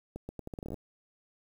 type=accelerating click train; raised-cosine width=2 ms; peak=-26 dBFS; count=13; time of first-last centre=0.16-0.742 s; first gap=130 ms; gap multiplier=0.79; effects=9-bit